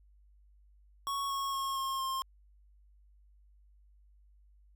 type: tone with pitch steps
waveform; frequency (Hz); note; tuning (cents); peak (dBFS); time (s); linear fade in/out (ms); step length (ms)
square; 1108.7 / 1097.2 / 1085.9 / 1074.7 / 1063.5; C#6 / C#6 / C#6 / C6 / C6; 0 / -18 / -36 / +46 / +28; -33; 1.07-2.22; 0; 230
effects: added 50 Hz sine -59 dBFS peak until 4.75 s